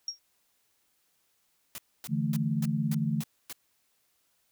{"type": "tone with exponential decay", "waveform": "sine", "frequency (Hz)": 5588, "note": "F8", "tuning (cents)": 0, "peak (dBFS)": -27, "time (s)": [0.08, 0.19], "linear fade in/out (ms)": 2, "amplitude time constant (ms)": 23}
{"type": "noise bursts", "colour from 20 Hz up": "white", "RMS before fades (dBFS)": -40, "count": 7, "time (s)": [1.75, 3.527], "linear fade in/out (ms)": 0, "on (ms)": 31, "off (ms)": 260}
{"type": "chord", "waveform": "sine", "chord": "D suspended second", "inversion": "none", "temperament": "equal", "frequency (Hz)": [146.83, 164.81, 220], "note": ["D3", "E3", "A3"], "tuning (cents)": [0, 0, 0], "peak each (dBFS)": [-30, -31, -30], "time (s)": [2.08, 3.24], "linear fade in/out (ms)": 50}
{"effects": ["white hiss -72 dBFS RMS until 4.51 s"]}